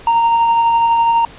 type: tone with tremolo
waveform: triangle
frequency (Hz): 926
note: A#5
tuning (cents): -12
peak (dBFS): -7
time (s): 0.07-1.25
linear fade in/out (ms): 2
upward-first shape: sine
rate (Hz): 12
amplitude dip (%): 25
effects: pink hiss -38 dBFS RMS until 1.38 s + resampled to 8000 Hz